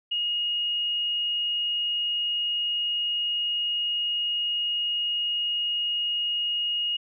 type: tone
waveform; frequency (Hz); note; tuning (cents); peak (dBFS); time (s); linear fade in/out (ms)
sine; 2870; F7; +47; -24; 0.11-6.97; 10
effects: none